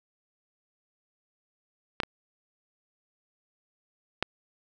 clicks, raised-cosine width 0.3 ms, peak -8 / -15 / -9 dBFS, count 3, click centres 2.002 / 2.034 / 4.226 s, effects none

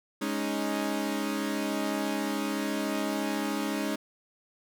sawtooth chord, Ab suspended fourth, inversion none, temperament equal, 207.7 / 277.2 / 311.1 Hz, Ab3 / Db4 / Eb4, 0 / 0 / 0 cents, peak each -29 dBFS, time 0.21-3.96 s, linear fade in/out 10 ms, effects none

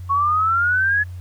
sine exponential sweep, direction up, 1100 to 1710 Hz, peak -15 dBFS, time 0.09-1.04 s, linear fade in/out 20 ms, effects added 90 Hz sine -30 dBFS peak until 1.2 s + pink hiss -54 dBFS RMS until 1.2 s

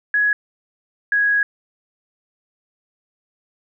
sine tone pair in turn, 1676 / 1659.6 Hz, G#6 / G#6, +15 / -2 cents, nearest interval unison, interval 17 cents, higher first, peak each -14 dBFS, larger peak neither, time 0.14-0.33 / 1.12-1.43 s, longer second, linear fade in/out 2 ms, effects none

